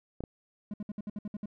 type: clicks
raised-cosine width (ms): 2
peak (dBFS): -24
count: 2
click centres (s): 0.206 / 0.238
type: tone bursts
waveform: triangle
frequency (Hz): 207.7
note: G#3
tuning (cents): 0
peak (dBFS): -32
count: 9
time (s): 0.71-1.458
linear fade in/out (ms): 2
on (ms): 28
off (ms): 62
effects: none